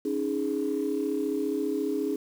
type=chord; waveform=sine; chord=C# suspended second; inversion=none; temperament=just; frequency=277.2 / 311.8 / 415.8 Hz; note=C#4 / D#4 / G#4; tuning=0 / +4 / +2 cents; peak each=-30 / -30 / -29 dBFS; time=0.05-2.16 s; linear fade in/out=5 ms; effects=tanh soft clip ceiling -17 dBFS + 8-bit